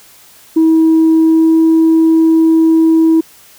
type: tone with pitch glide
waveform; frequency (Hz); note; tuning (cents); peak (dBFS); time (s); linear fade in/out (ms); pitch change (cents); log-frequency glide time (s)
sine; 321.9 to 323.8; E4 to E4; -41 to -31; -4; 0.56-3.21; 10; +10; 1.22-1.59
effects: tanh soft clip ceiling -3 dBFS + white hiss -42 dBFS RMS until 3.58 s